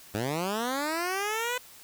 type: linear sweep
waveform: 10% pulse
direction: up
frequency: 98 to 505 Hz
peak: -20 dBFS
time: 0.14-1.58 s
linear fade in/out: 5 ms
effects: white hiss -51 dBFS RMS until 1.83 s